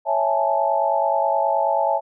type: chord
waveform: sine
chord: A major seventh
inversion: first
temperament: equal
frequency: 554.4 / 659.3 / 830.6 / 880 Hz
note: C#5 / E5 / G#5 / A5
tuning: 0 / 0 / 0 / 0 cents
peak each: -24 / -22 / -23 / -22 dBFS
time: 0.05-2.01 s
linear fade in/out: 50 ms
effects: none